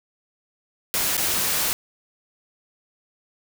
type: noise with dropouts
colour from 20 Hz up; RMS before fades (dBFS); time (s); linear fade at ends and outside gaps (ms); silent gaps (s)
white; -23; 0.94-1.73; 0; 1.168-1.178
effects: none